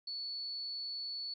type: tone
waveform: sine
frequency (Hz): 4435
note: C#8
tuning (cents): 0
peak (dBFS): -38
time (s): 0.07-1.34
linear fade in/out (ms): 5
effects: none